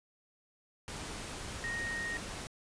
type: tone in noise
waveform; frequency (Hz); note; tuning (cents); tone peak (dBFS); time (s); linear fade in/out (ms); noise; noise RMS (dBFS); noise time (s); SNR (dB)
sine; 1864.7; A#6; 0; -35; 1.64-2.17; 0; pink; -42; 0.88-2.47; +4
effects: resampled to 22050 Hz